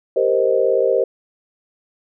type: chord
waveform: sine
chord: C minor seventh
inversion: second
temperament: equal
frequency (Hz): 392 / 466.2 / 523.3 / 622.3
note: G4 / Bb4 / C5 / Eb5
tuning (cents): 0 / 0 / 0 / 0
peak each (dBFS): -20 / -19 / -17 / -22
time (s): 0.16-1.04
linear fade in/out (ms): 5
effects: none